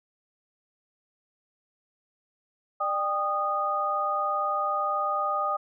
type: tone cluster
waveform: sine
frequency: 597 / 793 / 1234 Hz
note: D5 / G5 / D#6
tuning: +28 / +20 / -15 cents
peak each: -32 / -31 / -26 dBFS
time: 2.8-5.57 s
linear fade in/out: 10 ms
effects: none